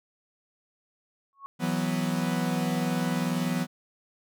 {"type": "tone with exponential growth", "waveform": "sine", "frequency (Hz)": 1103, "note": "C#6", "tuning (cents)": -9, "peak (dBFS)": -34, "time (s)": [1.33, 1.46], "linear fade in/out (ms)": 0, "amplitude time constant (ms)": 28}
{"type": "chord", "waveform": "45% pulse", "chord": "E suspended second", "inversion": "none", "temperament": "equal", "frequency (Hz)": [164.81, 185, 246.9], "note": ["E3", "F#3", "B3"], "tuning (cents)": [0, 0, 0], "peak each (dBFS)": -30, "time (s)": [1.59, 3.67], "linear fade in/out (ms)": 50}
{"effects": []}